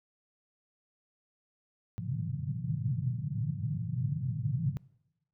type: band-pass noise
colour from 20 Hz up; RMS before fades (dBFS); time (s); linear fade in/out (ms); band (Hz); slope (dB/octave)
pink; -33; 1.98-4.77; 0; 110 to 160; 48
effects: noise-tail reverb RT60 0.9 s tail -23 dB re dry

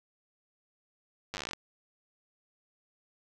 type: slowing click train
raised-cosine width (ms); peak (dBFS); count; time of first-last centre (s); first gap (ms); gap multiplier
0.2; -19; 14; 1.34-1.533; 9; 1.08
effects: none

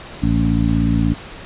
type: harmonic tone with a mistuned harmonic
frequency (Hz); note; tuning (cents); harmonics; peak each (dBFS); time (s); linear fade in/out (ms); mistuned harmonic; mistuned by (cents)
56.7; A#1; -47; 1 / 2 / 3 / 4 / 5; -20 / -20 / -20 / -20 / -20; 0.22-1.14; 10; 1; +69
effects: pink hiss -35 dBFS RMS until 1.45 s + resampled to 8000 Hz

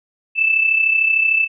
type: tone with amplitude modulation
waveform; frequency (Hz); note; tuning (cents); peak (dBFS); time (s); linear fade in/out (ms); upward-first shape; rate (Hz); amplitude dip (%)
sine; 2637; E7; 0; -10; 0.35-1.48; 50; sine; 33.3; 60
effects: none

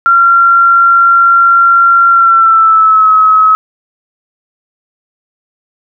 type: tone with pitch glide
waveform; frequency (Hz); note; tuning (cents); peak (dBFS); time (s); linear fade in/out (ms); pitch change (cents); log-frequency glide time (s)
sine; 1374 to 1282; F6 to E6; -29 to -49; -3; 0.06-3.55; 0; -120; 2.1-3.11
effects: none

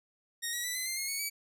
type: tone with pitch steps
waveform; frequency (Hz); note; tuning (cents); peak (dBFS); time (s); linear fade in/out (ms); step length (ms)
10% pulse; 1864.7 / 1919.3 / 1975.6 / 2033 / 2093 / 2154 / 2218 / 2282; A#6 / B6 / B6 / B6 / C7 / C7 / C#7 / C#7; 0 / -50 / 0 / +50 / 0 / +50 / 0 / +50; -24; 0.42-1.3; 20; 110
effects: none

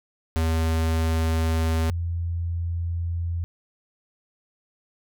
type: tone pair in turn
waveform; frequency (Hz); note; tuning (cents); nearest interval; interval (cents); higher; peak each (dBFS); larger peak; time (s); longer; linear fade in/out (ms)
square / sine; 81 / 85.13; E2 / F2; -30 / -44; minor second; 86; second; -21 / -24; first; 0.36-1.9 / 1.9-3.44; neither; 0
effects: none

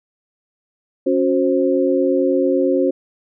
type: tone cluster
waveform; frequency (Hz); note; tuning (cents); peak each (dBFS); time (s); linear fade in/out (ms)
sine; 276.2 / 365.1 / 528; C#4 / F#4 / C5; -6 / -23 / +16; -18; 1.06-2.91; 10
effects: none

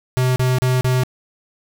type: tone bursts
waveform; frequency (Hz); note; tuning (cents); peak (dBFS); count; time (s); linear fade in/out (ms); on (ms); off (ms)
square; 127.7; C3; -42; -15; 4; 0.17-1.035; 0; 190; 35
effects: none

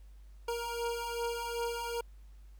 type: beating tone pair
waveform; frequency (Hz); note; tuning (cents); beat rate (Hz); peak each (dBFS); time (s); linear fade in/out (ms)
25% pulse; 468.1 / 470.7; A#4 / A#4; +7 / +17; 2.6; -35 / -32; 0.48-2.01; 5
effects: added 50 Hz sine -50 dBFS peak until 2.59 s + pink hiss -71 dBFS RMS until 2.59 s

